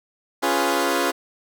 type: chord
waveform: 15% pulse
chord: C# dominant seventh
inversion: none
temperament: equal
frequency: 277.2 / 349.2 / 415.3 / 493.9 Hz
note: C#4 / E#4 / G#4 / B4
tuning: 0 / 0 / 0 / 0 cents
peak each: -18 / -17 / -20 / -20 dBFS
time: 0.42-1.12 s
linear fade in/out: 20 ms
effects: none